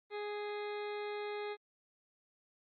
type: harmonic tone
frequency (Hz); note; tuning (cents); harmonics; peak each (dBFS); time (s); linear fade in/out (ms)
415.3; G#4; 0; 1 / 2 / 3 / 4 / 5 / 6 / 8 / 9 / 10; -39 / -46 / -51 / -53 / -50 / -54 / -58 / -57 / -59; 0.1-1.57; 50
effects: Opus 32 kbps